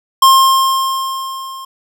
square tone with level ramp, 1064 Hz, C6, 29 cents sharp, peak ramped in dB -4 to -28 dBFS, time 0.22-1.65 s, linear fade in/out 5 ms, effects none

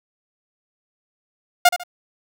sawtooth tone with echo, 710 Hz, F5, 28 cents sharp, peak -5 dBFS, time 1.65-1.69 s, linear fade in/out 5 ms, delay 73 ms, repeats 2, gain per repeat -11 dB, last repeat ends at 1.836 s, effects none

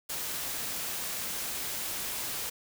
white noise, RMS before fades -35 dBFS, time 0.09-2.5 s, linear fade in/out 10 ms, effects none

